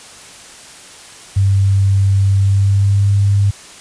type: tone with pitch glide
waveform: sine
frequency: 98 to 100.17 Hz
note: G2 to G2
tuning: 0 to +38 cents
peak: -9 dBFS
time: 1.36-3.51 s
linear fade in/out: 10 ms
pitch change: +38 cents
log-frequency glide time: 2.35-3.09 s
effects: white hiss -37 dBFS RMS until 3.8 s + resampled to 22050 Hz